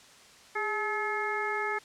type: harmonic tone with a mistuned harmonic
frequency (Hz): 429.1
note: A4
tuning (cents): -43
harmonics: 1 / 2 / 3 / 4 / 5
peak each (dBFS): -35 / -35 / -35 / -35 / -35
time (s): 0.55-1.79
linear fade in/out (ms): 10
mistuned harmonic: 1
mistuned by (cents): -67
effects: white hiss -54 dBFS RMS until 1.84 s + low-pass 7000 Hz 12 dB/octave